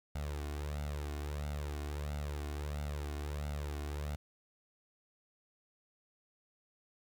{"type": "tone with flanger", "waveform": "sawtooth", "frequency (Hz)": 73.42, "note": "D2", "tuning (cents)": 0, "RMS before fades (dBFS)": -39, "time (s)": [0.15, 4.16], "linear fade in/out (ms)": 5, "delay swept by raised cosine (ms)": [1.4, 2.8], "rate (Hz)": 1.5, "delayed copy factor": 0.7, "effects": ["11-bit"]}